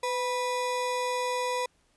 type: ring-modulated tone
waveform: square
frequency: 740 Hz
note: F#5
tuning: in tune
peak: -25 dBFS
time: 0.03-1.66 s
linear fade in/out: 5 ms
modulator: 238 Hz
effects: pink hiss -68 dBFS RMS until 1.96 s + resampled to 24000 Hz